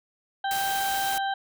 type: harmonic tone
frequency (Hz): 784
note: G5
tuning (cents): 0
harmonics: 1 / 2 / 4 / 5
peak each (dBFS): -26 / -32 / -38 / -40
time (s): 0.44-1.34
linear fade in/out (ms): 5
type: noise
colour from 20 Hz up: white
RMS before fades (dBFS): -33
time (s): 0.51-1.18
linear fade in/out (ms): 0
effects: none